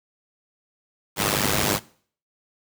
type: noise with amplitude modulation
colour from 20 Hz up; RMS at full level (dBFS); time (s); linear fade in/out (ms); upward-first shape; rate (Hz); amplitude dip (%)
pink; -18; 1.16-1.8; 50; sine; 102; 85
effects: noise-tail reverb RT60 0.5 s tail -21 dB re dry + high-pass 100 Hz 12 dB/octave